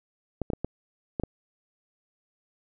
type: clicks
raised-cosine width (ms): 2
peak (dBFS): -15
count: 6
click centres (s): 0.417 / 0.502 / 0.534 / 0.646 / 1.198 / 1.236
effects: none